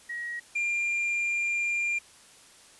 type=tone pair in turn; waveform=sine / triangle; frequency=1900 / 2394 Hz; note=A#6 / D7; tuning=+33 / +33 cents; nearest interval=major third; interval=400 cents; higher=second; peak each=-32 / -24 dBFS; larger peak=second; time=0.09-0.4 / 0.55-1.99 s; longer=second; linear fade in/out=10 ms; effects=white hiss -54 dBFS RMS until 2.79 s + resampled to 24000 Hz